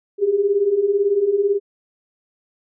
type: beating tone pair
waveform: sine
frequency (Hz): 388.2 / 406.2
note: G4 / G#4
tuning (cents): -17 / -38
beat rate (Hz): 18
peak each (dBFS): -21 / -16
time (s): 0.18-1.6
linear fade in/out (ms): 50
effects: none

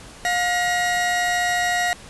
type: tone pair together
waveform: 40% pulse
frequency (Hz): 712 / 1900.8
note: F5 / A#6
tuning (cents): +33 / +33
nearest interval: octave + perfect fourth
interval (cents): 1700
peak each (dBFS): -21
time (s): 0.25-1.93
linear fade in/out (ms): 0
effects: pink hiss -42 dBFS RMS until 2.09 s + resampled to 24000 Hz

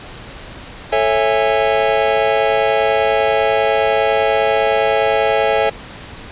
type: chord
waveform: square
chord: A major seventh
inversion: none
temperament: just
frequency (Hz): 440 / 550 / 660 / 825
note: A4 / C#5 / E5 / G#5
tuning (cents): 0 / -14 / +2 / -12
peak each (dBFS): -19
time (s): 0.92-5.7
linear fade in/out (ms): 10
effects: pink hiss -34 dBFS RMS until 6.31 s + resampled to 8000 Hz

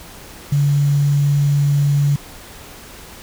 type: tone with quantisation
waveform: sine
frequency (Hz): 143.1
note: D3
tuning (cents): -45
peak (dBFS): -12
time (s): 0.52-2.16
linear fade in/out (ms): 5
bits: 6
effects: pink hiss -38 dBFS RMS until 3.22 s

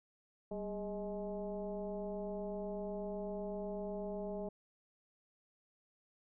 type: tone with frequency modulation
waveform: sine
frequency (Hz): 410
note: G#4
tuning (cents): -22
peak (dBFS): -38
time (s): 0.51-4.49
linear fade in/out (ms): 5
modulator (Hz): 217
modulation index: 1.4
effects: none

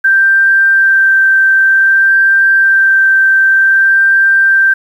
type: tone with vibrato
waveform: sine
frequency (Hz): 1569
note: G6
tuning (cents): +1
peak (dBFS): -5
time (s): 0.04-4.74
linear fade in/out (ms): 10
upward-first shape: sine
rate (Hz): 0.54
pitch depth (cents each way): 8
effects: 7-bit

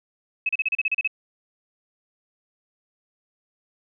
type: tone bursts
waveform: sine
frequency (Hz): 2574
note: E7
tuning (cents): -42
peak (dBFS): -19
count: 10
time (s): 0.46-1.076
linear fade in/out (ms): 5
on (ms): 31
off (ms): 34
effects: none

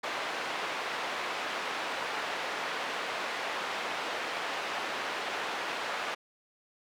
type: band-pass noise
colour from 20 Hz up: pink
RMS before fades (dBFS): -35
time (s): 0.03-6.15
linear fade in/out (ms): 10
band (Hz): 610 to 3000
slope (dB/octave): 12
effects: none

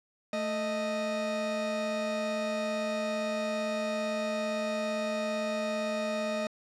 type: tone pair together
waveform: 40% pulse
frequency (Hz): 220 / 622.3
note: A3 / D#5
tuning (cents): 0 / 0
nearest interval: octave + tritone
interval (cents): 1800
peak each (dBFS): -34 / -30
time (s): 0.33-6.47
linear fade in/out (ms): 2
effects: low-pass 6000 Hz 12 dB/octave

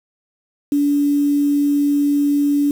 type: tone with quantisation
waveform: sine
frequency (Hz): 287.6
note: D4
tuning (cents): -36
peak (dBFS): -13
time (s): 0.72-2.71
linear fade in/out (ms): 2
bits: 6
effects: none

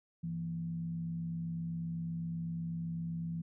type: tone with frequency modulation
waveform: sine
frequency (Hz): 166.8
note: E3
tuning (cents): +21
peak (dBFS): -35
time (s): 0.23-3.42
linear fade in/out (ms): 10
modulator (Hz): 67.9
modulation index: 0.37
effects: none

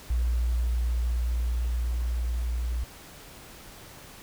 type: tone with level ramp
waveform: sine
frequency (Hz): 59.5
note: A#1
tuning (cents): +36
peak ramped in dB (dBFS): -22 to -26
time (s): 0.1-2.84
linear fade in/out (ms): 5
effects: pink hiss -47 dBFS RMS until 4.22 s

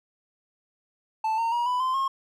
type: tone with pitch steps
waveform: triangle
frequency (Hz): 880 / 916.3 / 954.1 / 993.5 / 1034.5 / 1077.2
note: A5 / A#5 / A#5 / B5 / C6 / C#6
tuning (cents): 0 / -30 / +40 / +10 / -20 / -50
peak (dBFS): -21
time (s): 1.24-2.08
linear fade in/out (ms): 5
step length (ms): 140
effects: none

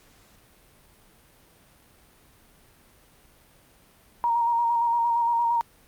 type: tone with vibrato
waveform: sine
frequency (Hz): 938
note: A#5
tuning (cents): +11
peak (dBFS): -20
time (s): 4.24-5.61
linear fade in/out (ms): 0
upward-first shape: square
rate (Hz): 8.7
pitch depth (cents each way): 21
effects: pink hiss -57 dBFS RMS until 5.87 s + Opus 48 kbps

